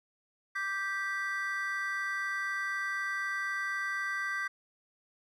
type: chord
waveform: triangle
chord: G major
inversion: second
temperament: just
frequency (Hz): 1176 / 1568 / 1960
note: D6 / G6 / B6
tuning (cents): +2 / 0 / -14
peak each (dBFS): -37 / -33 / -34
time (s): 0.55-4.48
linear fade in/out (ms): 10
effects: none